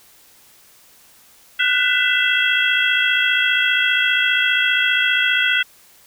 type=tone cluster; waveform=sine; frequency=1458 / 1513 / 1998 / 2669 / 3280 Hz; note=F#6 / F#6 / B6 / E7 / G#7; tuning=-26 / +38 / +20 / +21 / -22 cents; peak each=-21 dBFS; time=1.59-5.63 s; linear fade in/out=10 ms; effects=white hiss -50 dBFS RMS until 6.06 s